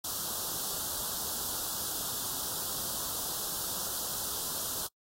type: band-stop noise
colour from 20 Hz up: white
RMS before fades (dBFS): -35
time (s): 0.04-4.87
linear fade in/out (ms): 5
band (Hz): 1500 to 3200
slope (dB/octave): 48
effects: noise-tail reverb RT60 0.1 s tail -24 dB re dry + AAC 48 kbps